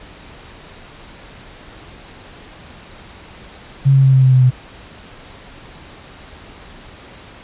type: tone with pitch steps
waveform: sine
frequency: 136.7 / 135.05 / 133.42 / 131.81 / 130.23 / 128.66 / 127.1 Hz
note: C#3 / C#3 / C3 / C3 / C3 / C3 / C3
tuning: -24 / -45 / +34 / +13 / -8 / -29 / -50 cents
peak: -7 dBFS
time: 3.85-4.508 s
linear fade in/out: 20 ms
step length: 94 ms
effects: pink hiss -39 dBFS RMS until 7.43 s + resampled to 8000 Hz